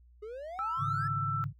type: exponential sweep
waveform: triangle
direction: up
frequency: 410 to 1760 Hz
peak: -37 dBFS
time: 0.22-1.08 s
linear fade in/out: 10 ms
type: tone with pitch glide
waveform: sine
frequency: 1318.5 to 1330.7 Hz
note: E6 to E6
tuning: 0 to +16 cents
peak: -31 dBFS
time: 0.59-1.44 s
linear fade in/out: 0 ms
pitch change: +16 cents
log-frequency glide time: 0.72-0.78 s
type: chord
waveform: sine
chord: Ab suspended fourth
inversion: none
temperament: just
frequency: 103.83 / 138.43 / 155.74 Hz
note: Ab2 / Db3 / Eb3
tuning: 0 / -2 / +2 cents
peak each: -37 / -35 / -41 dBFS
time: 0.77-1.53 s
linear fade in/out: 50 ms
effects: noise-tail reverb RT60 0.1 s tail -24 dB re dry + added 60 Hz sine -56 dBFS peak until 1.59 s